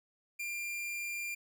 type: tone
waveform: 45% pulse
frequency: 2389 Hz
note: D7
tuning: 29 cents sharp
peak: -36 dBFS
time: 0.39-1.35 s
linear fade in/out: 10 ms
effects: none